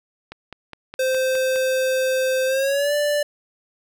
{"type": "click train", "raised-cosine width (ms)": 0.3, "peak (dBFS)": -19, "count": 7, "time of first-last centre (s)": [0.32, 1.56], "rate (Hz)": 4.84}
{"type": "tone with pitch glide", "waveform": "square", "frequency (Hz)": [520, 587.1], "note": ["C5", "D5"], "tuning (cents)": [-11, -1], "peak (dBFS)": -19, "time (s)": [0.99, 3.23], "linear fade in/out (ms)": 5, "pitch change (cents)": 210, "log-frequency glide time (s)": [2.46, 2.94]}
{"effects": []}